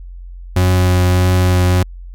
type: tone with vibrato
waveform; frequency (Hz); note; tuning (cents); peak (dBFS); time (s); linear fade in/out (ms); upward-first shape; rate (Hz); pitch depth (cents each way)
40% pulse; 90.9; F#2; -30; -9; 0.56-1.83; 5; triangle; 1.6; 15
effects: added 44 Hz sine -29 dBFS peak until 2.14 s